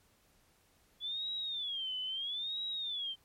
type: tone with vibrato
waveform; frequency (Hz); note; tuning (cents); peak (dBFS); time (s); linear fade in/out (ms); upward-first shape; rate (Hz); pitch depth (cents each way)
sine; 3405; G#7; +42; -35; 1-3.16; 50; sine; 0.76; 210
effects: pink hiss -69 dBFS RMS until 3.24 s + MP3 64 kbps